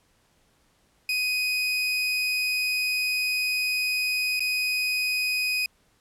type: tone with dropouts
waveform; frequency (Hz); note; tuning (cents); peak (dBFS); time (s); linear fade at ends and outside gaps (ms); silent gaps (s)
30% pulse; 2500; D#7; +8; -21; 1.09-5.66; 2; 4.395-4.404
effects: pink hiss -65 dBFS RMS until 6 s + low-pass 12000 Hz 12 dB/octave